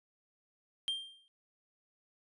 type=tone with exponential decay; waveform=triangle; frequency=3180 Hz; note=G7; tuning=24 cents sharp; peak=-28 dBFS; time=0.88-1.28 s; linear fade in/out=0 ms; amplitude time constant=86 ms; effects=resampled to 24000 Hz